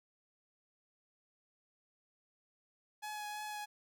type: tone with vibrato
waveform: sawtooth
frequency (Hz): 842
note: G#5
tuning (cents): +24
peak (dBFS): -37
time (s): 3.02-3.66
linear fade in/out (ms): 20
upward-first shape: triangle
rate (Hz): 3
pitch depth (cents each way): 16
effects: none